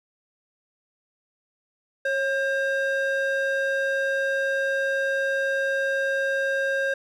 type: ring-modulated tone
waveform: triangle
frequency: 1072 Hz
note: C6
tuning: 42 cents sharp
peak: -17 dBFS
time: 2.05-6.94 s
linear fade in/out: 5 ms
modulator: 526 Hz
effects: none